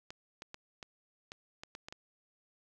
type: clicks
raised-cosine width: 0.2 ms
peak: -27 dBFS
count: 9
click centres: 0.105 / 0.421 / 0.544 / 0.828 / 1.319 / 1.635 / 1.751 / 1.885 / 1.925 s
effects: none